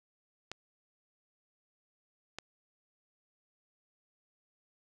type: clicks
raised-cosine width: 0.2 ms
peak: -22 dBFS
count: 2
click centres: 0.516 / 2.386 s
effects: none